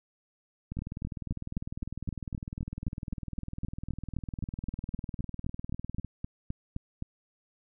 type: two click trains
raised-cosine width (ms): 5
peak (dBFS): -24 / -21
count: 107 / 25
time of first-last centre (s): 0.72-6.047 / 0.79-7.024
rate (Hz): 19.9 / 3.85
effects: none